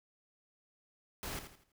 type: noise with echo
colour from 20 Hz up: pink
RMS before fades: -41 dBFS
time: 1.23-1.39 s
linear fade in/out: 0 ms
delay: 82 ms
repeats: 4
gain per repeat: -9 dB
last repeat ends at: 1.718 s
effects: none